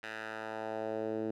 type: tone with band-pass filter sweep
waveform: 10% pulse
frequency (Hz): 110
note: A2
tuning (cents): 0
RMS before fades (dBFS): -38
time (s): 0.03-1.31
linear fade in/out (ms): 5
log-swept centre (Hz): 2000 to 330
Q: 1.6
effects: none